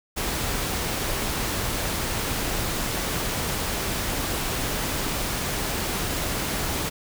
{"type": "noise", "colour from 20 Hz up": "pink", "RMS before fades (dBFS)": -27, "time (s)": [0.16, 6.9], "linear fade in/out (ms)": 20, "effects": []}